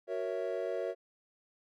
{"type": "chord", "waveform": "triangle", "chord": "F# dominant seventh", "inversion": "none", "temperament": "equal", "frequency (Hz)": [370, 466.2, 554.4, 659.3], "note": ["F#4", "A#4", "C#5", "E5"], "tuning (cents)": [0, 0, 0, 0], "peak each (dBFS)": [-37, -36, -36, -37], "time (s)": [0.07, 0.95], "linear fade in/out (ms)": 50, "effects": []}